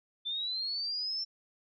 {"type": "linear sweep", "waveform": "sine", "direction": "up", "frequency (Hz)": [3520, 5400], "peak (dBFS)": -32, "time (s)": [0.25, 1.25], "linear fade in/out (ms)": 20, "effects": []}